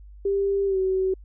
sine tone with pitch glide, 396.1 to 377.8 Hz, G4 to F#4, +18 to +36 cents, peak -20 dBFS, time 0.25-1.14 s, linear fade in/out 5 ms, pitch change -82 cents, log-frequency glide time 0.66-0.78 s, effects added 50 Hz sine -42 dBFS peak until 1.24 s

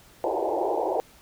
pink band-pass noise, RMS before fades -26 dBFS, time 0.24-1 s, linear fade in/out 0 ms, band 330 to 930 Hz, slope 96 dB/octave, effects pink hiss -54 dBFS RMS until 1.21 s

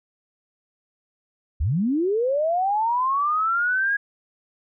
sine linear sweep, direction up, 57.6 to 1661.2 Hz, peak -19 dBFS, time 1.6-3.97 s, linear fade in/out 10 ms, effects none

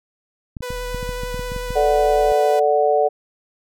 clicks, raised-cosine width 5 ms, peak -18 dBFS, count 12, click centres 0.568 / 0.607 / 0.705 / 0.946 / 1.029 / 1.092 / 1.235 / 1.344 / 1.394 / 1.519 / 1.563 / 1.706 s
sawtooth tone with vibrato, 495.1 Hz, B4, 4 cents sharp, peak -23 dBFS, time 0.62-2.6 s, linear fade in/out 10 ms, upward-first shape sine, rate 11 Hz, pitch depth 11 cents each way
triangle tone, 40.83 Hz, E1, 16 cents flat, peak -27 dBFS, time 0.72-2.32 s, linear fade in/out 0 ms
sine chord, D major, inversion second, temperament equal, 440 / 587.3 / 740 Hz, A4 / D5 / F#5, 0 / 0 / 0 cents, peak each -18 dBFS, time 1.75-3.09 s, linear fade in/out 20 ms
effects none

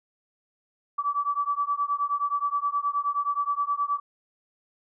sine beating tone pair, 1148 / 1157.5 Hz, D6 / D6, -40 / -25 cents, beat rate 9.5 Hz, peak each -27 dBFS, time 0.98-4 s, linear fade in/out 10 ms, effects none

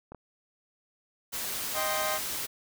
clicks, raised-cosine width 1 ms, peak -29 dBFS, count 2, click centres 0.12 / 0.147 s
white noise, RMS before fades -34 dBFS, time 1.32-2.47 s, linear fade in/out 20 ms
25% pulse chord, C minor, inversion first, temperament equal, 622.3 / 784 / 1046.5 Hz, Eb5 / G5 / C6, 0 / 0 / 0 cents, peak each -28 / -31 / -31 dBFS, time 1.73-2.2 s, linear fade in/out 50 ms
effects none

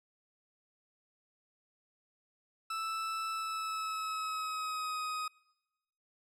40% pulse tone with pitch glide, 1318.5 to 1255.3 Hz, E6 to D#6, 0 to +15 cents, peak -34 dBFS, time 2.7-5.28 s, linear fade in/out 5 ms, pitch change -85 cents, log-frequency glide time 3.31-5 s, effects noise-tail reverb RT60 1.0 s tail -24 dB re dry + low-pass 10000 Hz 12 dB/octave

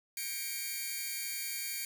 5% pulse tone cluster, 1591 / 1895 / 2195 / 2361 Hz, G6 / A#6 / C#7 / D7, +25 / +28 / -18 / +9 cents, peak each -36 / -37 / -30 / -29 dBFS, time 0.17-1.85 s, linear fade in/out 2 ms, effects none

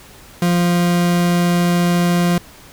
40% pulse tone, 174.61 Hz, F3, in tune, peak -12 dBFS, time 0.42-2.38 s, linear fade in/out 2 ms, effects pink hiss -42 dBFS RMS until 2.72 s

